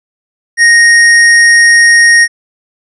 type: tone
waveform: square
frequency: 1864.7 Hz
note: A#6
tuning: in tune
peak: -3 dBFS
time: 0.57-2.28 s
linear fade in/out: 50 ms
effects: resampled to 24000 Hz